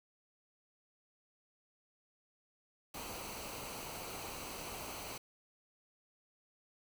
pink noise with comb filter, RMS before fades -45 dBFS, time 2.94-5.18 s, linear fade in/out 5 ms, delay 0.57 ms, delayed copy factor -0.55, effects none

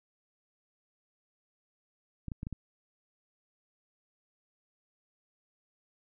clicks, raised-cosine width 5 ms, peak -25 dBFS, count 5, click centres 2.283 / 2.318 / 2.431 / 2.469 / 2.527 s, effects none

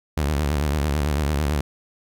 sawtooth tone with vibrato, 73.42 Hz, D2, in tune, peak -16 dBFS, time 0.17-1.61 s, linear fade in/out 5 ms, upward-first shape sine, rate 9 Hz, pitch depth 120 cents each way, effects none

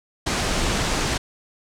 pink low-pass noise, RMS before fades -23 dBFS, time 0.26-1.18 s, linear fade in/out 10 ms, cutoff 8300 Hz, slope 24 dB/octave, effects none

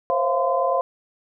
sine tone cluster, 495 / 535 / 667 / 696 / 1026 Hz, B4 / C5 / E5 / F5 / C6, +4 / +38 / +20 / -6 / -34 cents, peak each -31 / -22 / -31 / -23 / -24 dBFS, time 0.1-0.81 s, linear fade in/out 0 ms, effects none

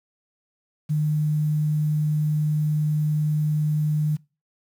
sine tone with quantisation, 151.7 Hz, D#3, 44 cents flat, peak -19 dBFS, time 0.89-4.17 s, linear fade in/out 20 ms, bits 8, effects noise-tail reverb RT60 0.3 s tail -22 dB re dry

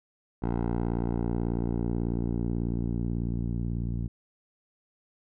10% pulse tone with low-pass filter sweep, 58.27 Hz, A#1, in tune, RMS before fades -29 dBFS, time 0.42-4.08 s, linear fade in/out 10 ms, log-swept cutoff 930 to 160 Hz, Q 0.84, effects none

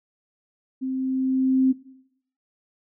sine tone with level ramp, 261.8 Hz, C4, 1 cent sharp, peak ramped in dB -25 to -14 dBFS, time 0.81-1.73 s, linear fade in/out 20 ms, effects noise-tail reverb RT60 0.7 s tail -17 dB re dry

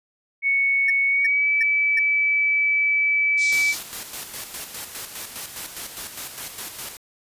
sine tone with pitch glide, 2217 to 2302 Hz, C#7 to D7, 0 to -35 cents, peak -17 dBFS, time 0.42-3.75 s, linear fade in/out 50 ms, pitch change +65 cents, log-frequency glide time 1.07-1.49 s
triangle tone bursts, 1815 Hz, A#6, 47 cents flat, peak -19 dBFS, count 4, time 0.88-1.992 s, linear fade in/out 5 ms, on 23 ms, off 340 ms
pink band-pass noise, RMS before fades -32 dBFS, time 3.37-3.8 s, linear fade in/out 50 ms, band 3800 to 8100 Hz, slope 48 dB/octave
white noise with tremolo, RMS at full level -32 dBFS, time 3.52-6.97 s, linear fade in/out 2 ms, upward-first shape square, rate 4.9 Hz, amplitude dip 50%
effects resampled to 32000 Hz

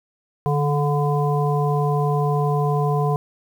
harmonic tone with a mistuned harmonic, 144.9 Hz, D3, 23 cents flat, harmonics 1 / 3 / 5 / 7, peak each -19 / -24 / -26 / -27 dBFS, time 0.46-3.16 s, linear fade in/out 0 ms, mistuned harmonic 1, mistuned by +36 cents, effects 8-bit

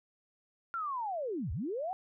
sine linear two-way sweep, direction down then up, 1396.9 to 61 to 780 Hz, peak -33 dBFS, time 0.74-1.93 s, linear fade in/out 0 ms, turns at 1.52 s, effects none

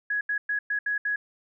sine tone bursts at uneven times, 1672 Hz, G#6, 11 cents sharp, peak -24 dBFS, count 6, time 0.1-0.21 / 0.29-0.38 / 0.49-0.59 / 0.7-0.79 / 0.86-0.98 / 1.05-1.16 s, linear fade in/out 5 ms, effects none

